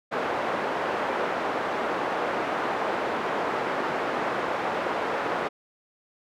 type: band-pass noise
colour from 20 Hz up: pink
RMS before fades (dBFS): -28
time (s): 0.11-5.49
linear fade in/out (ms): 20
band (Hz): 430 to 1400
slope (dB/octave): 12
effects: none